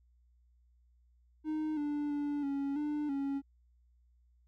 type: tone with pitch steps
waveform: triangle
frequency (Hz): 309.4 / 293.3 / 290.2 / 278.6 / 297.3 / 277.1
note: D#4 / D4 / D4 / C#4 / D4 / C#4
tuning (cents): -10 / -2 / -21 / +9 / +21 / -1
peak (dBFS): -30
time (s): 1.44-3.42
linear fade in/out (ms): 50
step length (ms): 330
effects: added 60 Hz sine -64 dBFS peak until 4.47 s